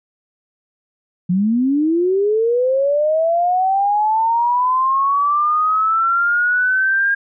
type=linear sweep; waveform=sine; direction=up; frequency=172 to 1621 Hz; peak=-13 dBFS; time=1.29-7.15 s; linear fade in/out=10 ms; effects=none